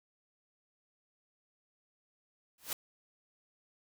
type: noise with exponential growth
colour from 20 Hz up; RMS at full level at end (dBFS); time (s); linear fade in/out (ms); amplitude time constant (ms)
white; -32; 2.58-2.73; 2; 32
effects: none